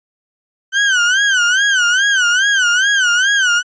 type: tone with vibrato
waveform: 35% pulse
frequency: 1525 Hz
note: G6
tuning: 48 cents flat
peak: -9 dBFS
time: 0.72-3.63 s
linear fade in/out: 50 ms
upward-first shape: sine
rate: 2.4 Hz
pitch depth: 140 cents each way
effects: resampled to 16000 Hz